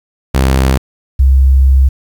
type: tone pair in turn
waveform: sawtooth / sine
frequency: 66 / 66.57 Hz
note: C2 / C2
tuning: +16 / +31 cents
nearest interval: unison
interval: 15 cents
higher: second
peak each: -4 dBFS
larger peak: neither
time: 0.34-0.78 / 1.19-1.89 s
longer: second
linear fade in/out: 10 ms
effects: 7-bit